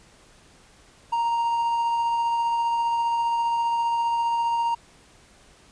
triangle tone with tremolo, 932.3 Hz, A#5, in tune, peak -18 dBFS, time 1.12-4.75 s, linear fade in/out 10 ms, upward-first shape triangle, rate 15 Hz, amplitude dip 25%, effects pink hiss -54 dBFS RMS until 5.71 s + resampled to 22050 Hz

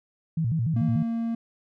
sine tone with vibrato, 137.1 Hz, C#3, 19 cents flat, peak -22 dBFS, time 0.37-1.03 s, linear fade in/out 5 ms, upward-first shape square, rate 6.8 Hz, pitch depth 290 cents each way
triangle tone, 230 Hz, A#3, 23 cents flat, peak -23 dBFS, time 0.76-1.35 s, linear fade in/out 5 ms
effects none

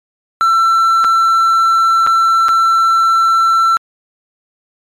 triangle tone with dropouts, 1342 Hz, E6, 31 cents sharp, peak -6 dBFS, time 0.41-3.77 s, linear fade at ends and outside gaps 0 ms, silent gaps 1.042-1.046 / 2.065-2.072 / 2.484-2.49 s, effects MP3 64 kbps

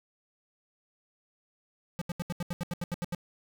square tone bursts, 174.4 Hz, F3, 2 cents flat, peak -31 dBFS, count 12, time 1.99-3.148 s, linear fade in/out 0 ms, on 25 ms, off 78 ms, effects none

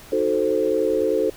sine chord, D# diminished seventh, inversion none, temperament equal, 311.1 / 370 / 440 / 523.3 Hz, D#4 / F#4 / A4 / C5, 0 / 0 / 0 / 0 cents, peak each -26 / -25 / -21 / -23 dBFS, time 0.12-1.3 s, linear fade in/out 5 ms, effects pink hiss -44 dBFS RMS until 1.36 s

